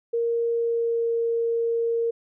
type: tone with pitch glide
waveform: sine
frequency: 466.2 to 463 Hz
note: A#4 to A#4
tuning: 0 to -12 cents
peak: -21 dBFS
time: 0.13-2.11 s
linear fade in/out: 10 ms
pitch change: -12 cents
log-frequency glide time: 0.49-1.1 s
effects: none